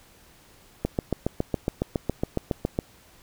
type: click train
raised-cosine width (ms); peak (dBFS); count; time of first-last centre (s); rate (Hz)
2; -10; 15; 0.85-2.789; 7.22
effects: pink hiss -55 dBFS RMS until 3.22 s